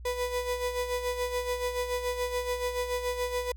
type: tone with tremolo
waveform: 35% pulse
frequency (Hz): 493.9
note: B4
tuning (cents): 0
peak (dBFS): -25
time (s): 0.05-3.52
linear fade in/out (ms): 5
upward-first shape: sine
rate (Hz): 7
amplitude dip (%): 60
effects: added 60 Hz sine -41 dBFS peak until 3.56 s